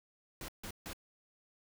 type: noise bursts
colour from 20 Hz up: pink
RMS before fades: -44 dBFS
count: 3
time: 0.41-0.932 s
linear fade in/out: 2 ms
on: 74 ms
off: 150 ms
effects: none